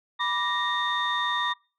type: tone cluster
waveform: sine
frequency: 982 / 1173 / 1866 / 3644 Hz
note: B5 / D6 / A#6 / A#7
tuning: -10 / -2 / +1 / -40 cents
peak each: -29 dBFS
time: 0.19-1.54 s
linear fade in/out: 20 ms
effects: noise-tail reverb RT60 0.4 s tail -26 dB re dry + tanh soft clip ceiling -16 dBFS